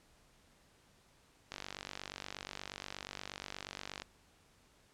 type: click train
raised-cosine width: 0.2 ms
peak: -24 dBFS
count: 122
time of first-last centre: 1.52-4.02 s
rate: 48.4 Hz
effects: pink hiss -67 dBFS RMS until 4.93 s + low-pass 10000 Hz 12 dB/octave